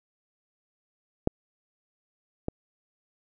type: clicks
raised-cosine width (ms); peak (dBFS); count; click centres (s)
2; -8 / -15; 2; 1.274 / 2.484
effects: none